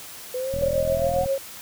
sine exponential sweep, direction up, 499.3 to 740 Hz, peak -25 dBFS, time 0.34-1.25 s, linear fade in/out 5 ms
click train, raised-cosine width 5 ms, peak -20 dBFS, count 31, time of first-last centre 0.54-1.259 s, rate 41.7 Hz
sine tone with tremolo, 544 Hz, C#5, 33 cents flat, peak -19 dBFS, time 0.62-1.38 s, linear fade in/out 2 ms, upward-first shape sine, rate 7.5 Hz, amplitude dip 60%
effects white hiss -40 dBFS RMS until 1.61 s

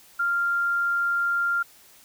sine tone, 1393 Hz, F6, 5 cents flat, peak -21 dBFS, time 0.19-1.63 s, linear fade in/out 10 ms, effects white hiss -53 dBFS RMS until 2.04 s

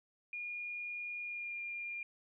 sine tone with pitch glide, 2430 to 2403 Hz, D#7 to D7, -42 to +39 cents, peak -39 dBFS, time 0.33-2.03 s, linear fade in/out 2 ms, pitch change -19 cents, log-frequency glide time 1.22-1.56 s, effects none

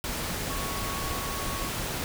sine tone in noise, 1110 Hz, C#6, 2 cents sharp, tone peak -37 dBFS, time 0.5-1.69 s, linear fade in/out 0 ms, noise pink, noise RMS -32 dBFS, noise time 0.04-2.04 s, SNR -8 dB, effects none

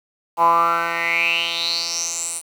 10% pulse tone with band-pass filter sweep, 168.4 Hz, E3, 37 cents sharp, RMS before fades -20 dBFS, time 0.37-2.42 s, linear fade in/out 50 ms, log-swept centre 910 to 9400 Hz, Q 7.6, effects 7-bit

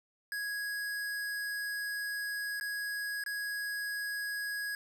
square tone with dropouts, 1661 Hz, G#6, in tune, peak -35 dBFS, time 0.32-4.75 s, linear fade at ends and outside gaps 1 ms, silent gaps 2.599-2.61 / 3.238-3.262 s, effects none

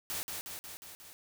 white noise with echo, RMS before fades -37 dBFS, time 0.1-0.23 s, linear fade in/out 0 ms, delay 180 ms, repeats 5, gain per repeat -3 dB, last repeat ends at 1.13 s, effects none

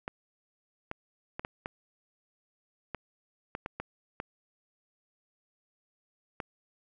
clicks, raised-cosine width 0.5 ms, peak -20 dBFS, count 11, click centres 0.079 / 0.914 / 1.395 / 1.449 / 1.659 / 2.947 / 3.551 / 3.661 / 3.8 / 4.201 / 6.402 s, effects none

